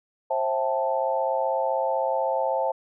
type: chord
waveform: sine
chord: A minor seventh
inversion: first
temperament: equal with one note detuned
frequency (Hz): 531.8 / 659.3 / 784 / 880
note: C5 / E5 / G5 / A5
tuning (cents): +28 / 0 / 0 / 0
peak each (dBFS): -26 / -28 / -31 / -27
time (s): 0.3-2.72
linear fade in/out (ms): 10
effects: none